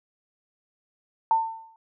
sine tone with exponential decay, 898 Hz, A5, 35 cents sharp, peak -15 dBFS, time 1.31-1.76 s, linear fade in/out 1 ms, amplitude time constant 97 ms, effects none

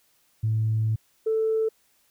sine tone pair in turn, 110 / 441.8 Hz, A2 / A4, 0 / +7 cents, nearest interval 2 octaves, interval 2407 cents, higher second, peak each -20 dBFS, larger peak neither, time 0.43-0.96 / 1.26-1.69 s, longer first, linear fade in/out 10 ms, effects tanh soft clip ceiling -16 dBFS + white hiss -65 dBFS RMS until 2.1 s

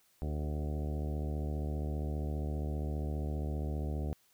harmonic tone with a mistuned harmonic, 75 Hz, D2, 37 cents sharp, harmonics 1 / 2 / 3 / 4 / 5 / 6 / 7 / 8 / 9 / 10, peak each -34 / -40 / -44 / -46 / -48 / -50 / -51 / -52 / -53 / -54 dBFS, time 0.22-4.13 s, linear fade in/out 0 ms, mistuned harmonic 6, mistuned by -24 cents, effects white hiss -69 dBFS RMS until 4.33 s

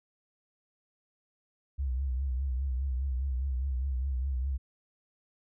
sine tone with vibrato, 65.6 Hz, C2, 5 cents sharp, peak -28 dBFS, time 1.78-4.58 s, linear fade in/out 20 ms, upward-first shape triangle, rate 4.9 Hz, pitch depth 120 cents each way, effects none

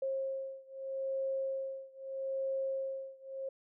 sine beating tone pair, 536 / 536.79 Hz, C5 / C5, +42 / +44 cents, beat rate 0.79 Hz, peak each -37 / -38 dBFS, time 0.02-3.49 s, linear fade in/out 5 ms, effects none

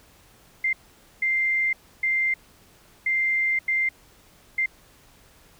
sine tone bursts at uneven times, 2093 Hz, C7, in tune, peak -20 dBFS, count 6, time 0.64-0.73 / 1.22-1.73 / 2.03-2.34 / 3.06-3.59 / 3.68-3.89 / 4.58-4.66 s, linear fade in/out 5 ms, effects pink hiss -55 dBFS RMS until 5.59 s

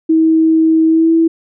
sine tone with pitch glide, 321.1 to 328 Hz, E4 to E4, -45 to -9 cents, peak -7 dBFS, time 0.09-1.28 s, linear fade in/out 10 ms, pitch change +36 cents, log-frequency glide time 0.87-1.12 s, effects none

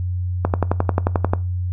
click train, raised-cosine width 1 ms, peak -3 dBFS, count 11, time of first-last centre 0.45-1.335 s, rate 11.3 Hz, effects noise-tail reverb RT60 0.3 s tail -19 dB re dry + added 90 Hz sine -20 dBFS peak until 1.72 s

